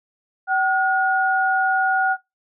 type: tone pair together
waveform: sine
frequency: 763.3 / 1441 Hz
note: G5 / F#6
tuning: -46 / -46 cents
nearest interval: major seventh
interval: 1100 cents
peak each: -19 / -19 dBFS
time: 0.47-2.17 s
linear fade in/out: 50 ms
effects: noise-tail reverb RT60 0.2 s tail -21 dB re dry